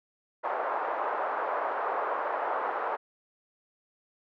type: band-pass noise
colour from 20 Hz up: white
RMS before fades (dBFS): -31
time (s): 0.43-2.97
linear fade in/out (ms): 20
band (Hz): 480 to 1200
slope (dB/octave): 24
effects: none